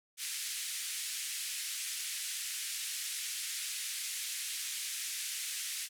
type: band-pass noise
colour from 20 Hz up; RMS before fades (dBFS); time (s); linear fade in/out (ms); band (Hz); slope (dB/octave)
white; -39; 0.17-5.89; 50; 1900 to 11000; 24
effects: none